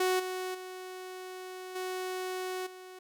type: tone with level steps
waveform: sawtooth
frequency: 370 Hz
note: F#4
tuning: in tune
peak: -22 / -30 / -37 / -30 / -42 dBFS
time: 0-2.99 s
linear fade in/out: 5 ms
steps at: 0.19 / 0.54 / 1.75 / 2.66 s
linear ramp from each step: 10 ms
effects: none